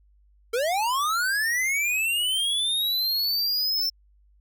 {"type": "linear sweep", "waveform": "square", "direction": "up", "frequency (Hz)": [440, 5380], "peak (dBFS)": -23, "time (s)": [0.53, 3.9], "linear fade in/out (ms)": 10, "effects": ["added 50 Hz sine -56 dBFS peak until 4.4 s"]}